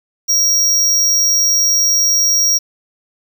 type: tone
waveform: square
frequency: 5650 Hz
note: F8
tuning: 19 cents sharp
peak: -11 dBFS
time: 0.28-2.59 s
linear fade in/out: 20 ms
effects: 7-bit